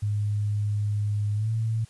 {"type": "tone with pitch glide", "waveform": "sine", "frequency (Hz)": [103.83, 111.93], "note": ["G#2", "A2"], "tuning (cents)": [0, 30], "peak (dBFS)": -23, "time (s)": [0.02, 1.85], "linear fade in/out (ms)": 10, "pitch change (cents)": 130, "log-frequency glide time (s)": [1.35, 1.5], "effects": ["white hiss -56 dBFS RMS until 1.89 s", "resampled to 24000 Hz"]}